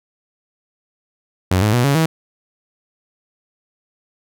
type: tone with pitch steps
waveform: sawtooth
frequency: 92.5 / 106.25 / 122.05 / 140.2 / 161.05 Hz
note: F#2 / G#2 / B2 / C#3 / E3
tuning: 0 / +40 / -20 / +20 / -40 cents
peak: -9 dBFS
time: 1.51-2.06 s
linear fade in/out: 5 ms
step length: 110 ms
effects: none